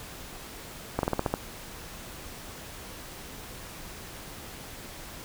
slowing click train, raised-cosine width 1 ms, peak -11 dBFS, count 7, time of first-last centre 0.99-1.34 s, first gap 42 ms, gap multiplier 1.13, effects pink hiss -43 dBFS RMS until 5.24 s

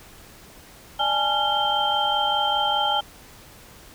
sine tone cluster, 596 / 824 / 869 / 1382 / 3143 Hz, D5 / G#5 / A5 / F6 / G7, +25 / -14 / -22 / -19 / +4 cents, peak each -32 / -23 / -28 / -29 / -24 dBFS, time 0.99-3.01 s, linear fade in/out 10 ms, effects pink hiss -47 dBFS RMS until 3.94 s

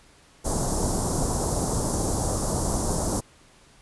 pink band-stop noise, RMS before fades -25 dBFS, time 0.44-3.21 s, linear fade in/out 20 ms, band 1000 to 6100 Hz, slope 24 dB/octave, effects pink hiss -55 dBFS RMS until 3.81 s + resampled to 24000 Hz

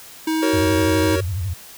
square tone, 317.8 Hz, D#4, 37 cents sharp, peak -19 dBFS, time 0.27-1.16 s, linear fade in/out 5 ms
square chord, F# major, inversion none, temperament equal with one note detuned, 375.4 / 466.2 / 554.4 Hz, F#4 / A#4 / C#5, +25 / 0 / 0 cents, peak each -25 dBFS, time 0.42-1.21 s, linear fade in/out 10 ms
sine tone with vibrato, 92.5 Hz, F#2, in tune, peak -21 dBFS, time 0.53-1.54 s, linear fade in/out 10 ms, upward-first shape sine, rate 12 Hz, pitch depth 200 cents each way
effects white hiss -41 dBFS RMS until 1.77 s

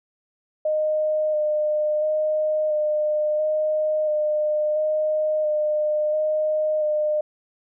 sine tone with vibrato, 611 Hz, D#5, 32 cents flat, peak -19 dBFS, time 0.65-7.21 s, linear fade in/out 5 ms, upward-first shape square, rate 0.73 Hz, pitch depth 14 cents each way, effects none

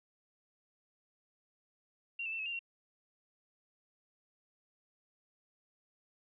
sine tone with pitch steps, 2756 / 2633 / 2683 / 2578 / 2787 / 2739 Hz, F7 / E7 / E7 / E7 / F7 / F7, -24 / -3 / +30 / -39 / -4 / -34 cents, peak -36 dBFS, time 2.19-2.592 s, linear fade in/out 5 ms, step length 67 ms, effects none

